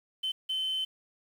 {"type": "tone bursts at uneven times", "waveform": "sine", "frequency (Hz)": 3065, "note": "G7", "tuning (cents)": -40, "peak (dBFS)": -27, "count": 2, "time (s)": [[0.23, 0.32], [0.49, 0.85]], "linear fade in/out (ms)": 10, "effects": ["tanh soft clip ceiling -26 dBFS", "9-bit"]}